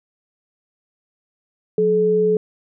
sine tone pair together, 180.4 / 429.1 Hz, F#3 / A4, -44 / -43 cents, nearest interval octave + minor third, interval 1501 cents, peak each -23 / -14 dBFS, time 1.78-2.37 s, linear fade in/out 2 ms, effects none

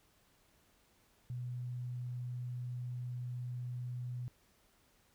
sine tone, 123.47 Hz, B2, in tune, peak -38 dBFS, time 1.3-4.28 s, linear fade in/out 0 ms, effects pink hiss -70 dBFS RMS until 5.14 s

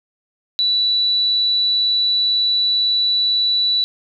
sine tone, 3951 Hz, B7, in tune, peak -14 dBFS, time 0.59-3.84 s, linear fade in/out 0 ms, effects none

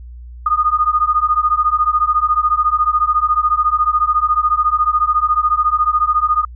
sine beating tone pair, 1222 / 1236 Hz, D#6 / D#6, -32 / -12 cents, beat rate 14 Hz, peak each -15 dBFS, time 0.46-6.45 s, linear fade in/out 5 ms, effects added 60 Hz sine -31 dBFS peak until 6.55 s

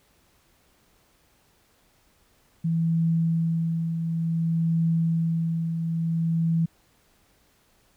sine tone with tremolo, 164.81 Hz, E3, in tune, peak -19 dBFS, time 2.64-6.66 s, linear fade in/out 10 ms, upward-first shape triangle, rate 0.56 Hz, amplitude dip 50%, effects pink hiss -63 dBFS RMS until 7.96 s

